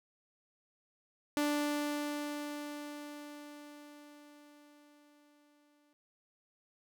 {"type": "tone with exponential decay", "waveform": "sawtooth", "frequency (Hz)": 293.7, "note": "D4", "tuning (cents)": 0, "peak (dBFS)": -25, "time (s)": [1.37, 5.93], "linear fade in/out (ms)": 0, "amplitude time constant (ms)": 990, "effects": []}